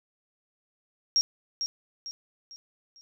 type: tone with echo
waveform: sine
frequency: 5588 Hz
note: F8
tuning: in tune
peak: -19 dBFS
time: 1.16-1.21 s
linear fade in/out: 0 ms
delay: 450 ms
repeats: 4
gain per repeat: -8 dB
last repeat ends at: 3.01 s
effects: none